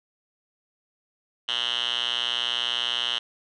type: tone with band-pass filter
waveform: 5% pulse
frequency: 120 Hz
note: B2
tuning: 49 cents flat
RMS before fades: -27 dBFS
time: 1.48-3.19 s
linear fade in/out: 10 ms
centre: 3000 Hz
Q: 8.8
effects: resampled to 22050 Hz